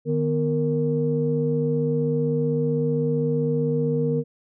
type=tone cluster; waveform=sine; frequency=152 / 247.6 / 463.8 Hz; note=D#3 / B3 / A#4; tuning=-40 / +5 / -9 cents; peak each=-23 / -26 / -23 dBFS; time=0.05-4.24 s; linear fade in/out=50 ms; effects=tanh soft clip ceiling -10 dBFS